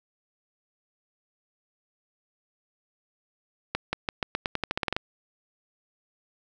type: accelerating click train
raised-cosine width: 0.3 ms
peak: -10 dBFS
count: 14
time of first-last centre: 3.75-4.965 s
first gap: 180 ms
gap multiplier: 0.88
effects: none